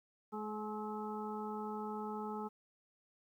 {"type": "harmonic tone with a mistuned harmonic", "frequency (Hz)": 212.6, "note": "G#3", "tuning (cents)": 41, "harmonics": [1, 2, 4, 5, 6], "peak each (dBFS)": [-43, -44, -44, -53, -48], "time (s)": [0.32, 2.49], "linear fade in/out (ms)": 20, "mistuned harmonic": 6, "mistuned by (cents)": 26, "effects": ["12-bit"]}